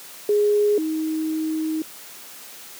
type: tone pair in turn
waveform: sine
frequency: 415.3 / 315.1 Hz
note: G#4 / D#4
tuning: 0 / +22 cents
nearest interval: perfect fourth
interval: 478 cents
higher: first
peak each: -15 / -21 dBFS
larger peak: first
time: 0.29-0.78 / 0.78-1.82 s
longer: second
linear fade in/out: 2 ms
effects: white hiss -41 dBFS RMS until 2.79 s + high-pass 200 Hz 12 dB/octave